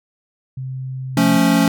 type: tone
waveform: sine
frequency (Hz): 130.81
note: C3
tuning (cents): 0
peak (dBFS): -24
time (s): 0.57-1.37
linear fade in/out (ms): 5
type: chord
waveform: square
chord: F augmented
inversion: none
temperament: equal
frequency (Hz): 174.61 / 220 / 277.2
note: F3 / A3 / C#4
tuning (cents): 0 / 0 / 0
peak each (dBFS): -18 / -18 / -16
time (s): 1.17-1.68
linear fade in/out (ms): 2
effects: none